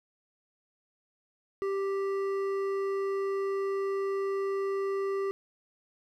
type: tone with hard clipping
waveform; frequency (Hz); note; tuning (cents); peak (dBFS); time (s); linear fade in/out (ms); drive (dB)
sine; 392; G4; 0; -30; 1.62-5.31; 0; 9
effects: none